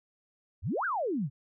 sine exponential two-way sweep, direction up then down, 68 to 1645 to 119.6 Hz, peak -28 dBFS, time 0.62-1.3 s, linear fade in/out 50 ms, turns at 0.85 s, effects none

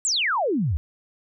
sine exponential sweep, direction down, 8140 to 68.8 Hz, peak -20 dBFS, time 0.05-0.77 s, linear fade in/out 0 ms, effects none

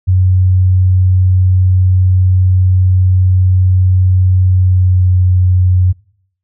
sine tone with pitch glide, 92.5 to 91.33 Hz, F#2 to F#2, 0 to -22 cents, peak -6 dBFS, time 0.07-5.93 s, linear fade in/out 20 ms, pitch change -22 cents, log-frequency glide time 4.47-5.13 s, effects noise-tail reverb RT60 0.7 s tail -25 dB re dry

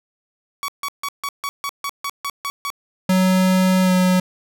sawtooth tone bursts, 1126 Hz, C#6, 27 cents sharp, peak -19 dBFS, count 11, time 0.63-2.702 s, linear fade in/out 0 ms, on 52 ms, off 150 ms
square tone with pitch glide, 186.1 to 183.64 Hz, F#3 to F#3, +10 to -13 cents, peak -14 dBFS, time 3.09-4.2 s, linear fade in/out 5 ms, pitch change -23 cents, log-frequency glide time 3.83-3.92 s
effects none

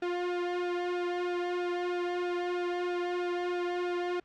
sawtooth tone with flanger, 354 Hz, F4, 23 cents sharp, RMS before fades -32 dBFS, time 0.02-4.2 s, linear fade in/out 5 ms, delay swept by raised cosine 0.97 to 2.07 ms, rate 3.1 Hz, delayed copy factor -0.9, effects pink hiss -67 dBFS RMS until 4.24 s + low-pass 3000 Hz 12 dB/octave

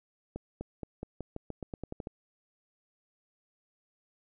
accelerating click train, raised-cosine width 2 ms, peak -24 dBFS, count 13, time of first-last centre 0.36-2.071 s, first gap 250 ms, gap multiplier 0.89, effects none

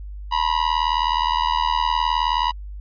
45% pulse tone with amplitude modulation, 970 Hz, B5, 31 cents flat, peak -14 dBFS, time 0.31-2.52 s, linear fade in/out 20 ms, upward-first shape sine, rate 79.3 Hz, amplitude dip 95%, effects added 50 Hz sine -31 dBFS peak until 2.8 s + resampled to 11025 Hz

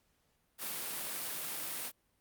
white high-pass noise, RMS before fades -39 dBFS, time 0.58-1.92 s, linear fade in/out 50 ms, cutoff 150 Hz, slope 12 dB/octave, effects pink hiss -75 dBFS RMS until 2.2 s + Opus 48 kbps

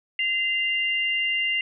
sine tone pair together, 2064 / 2794 Hz, C7 / F7, -24 / 0 cents, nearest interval perfect fourth, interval 524 cents, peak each -25 / -24 dBFS, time 0.19-1.61 s, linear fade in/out 2 ms, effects none

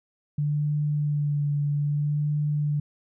sine tone with vibrato, 146.83 Hz, D3, in tune, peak -22 dBFS, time 0.38-2.8 s, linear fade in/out 5 ms, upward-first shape sine, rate 0.62 Hz, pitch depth 21 cents each way, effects none

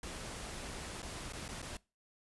pink noise with dropouts, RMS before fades -44 dBFS, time 0.03-1.77 s, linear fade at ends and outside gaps 2 ms, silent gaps 1.02-1.028 / 1.324-1.333 / 1.481-1.488 / 1.618-1.626 s, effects noise-tail reverb RT60 0.3 s tail -23 dB re dry + resampled to 24000 Hz

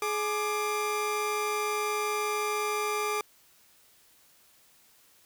30% pulse tone pair together, 420.7 / 1188.6 Hz, G#4 / D6, +22 / +20 cents, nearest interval octave + tritone, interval 1798 cents, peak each -28 dBFS, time 0.02-3.21 s, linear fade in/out 2 ms, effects white hiss -61 dBFS RMS until 5.25 s

